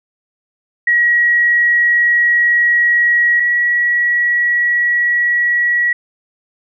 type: tone pair in turn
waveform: sine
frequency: 1909 / 1924.5 Hz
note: A#6 / B6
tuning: +41 / -45 cents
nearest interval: unison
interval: 14 cents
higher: second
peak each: -9 / -11 dBFS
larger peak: first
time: 0.87-3.4 / 3.4-5.93 s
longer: neither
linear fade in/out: 5 ms
effects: none